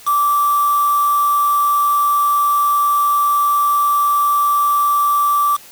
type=tone with quantisation; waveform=sine; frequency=1165 Hz; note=D6; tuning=14 cents flat; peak=-12 dBFS; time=0.06-5.57 s; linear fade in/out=20 ms; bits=4; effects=white hiss -41 dBFS RMS until 5.71 s